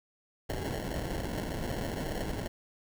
pink noise with sample-and-hold, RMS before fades -35 dBFS, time 0.49-2.48 s, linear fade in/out 10 ms, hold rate 1225 Hz, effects none

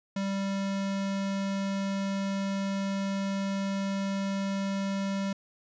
square tone, 196 Hz, G3, in tune, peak -29 dBFS, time 0.16-5.33 s, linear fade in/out 5 ms, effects resampled to 16000 Hz

